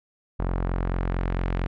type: tone with low-pass filter sweep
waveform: sawtooth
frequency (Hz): 44.43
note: F1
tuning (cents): +31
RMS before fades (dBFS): -26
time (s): 0.39-1.67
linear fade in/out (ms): 10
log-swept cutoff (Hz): 1200 to 2400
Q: 1.1
effects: none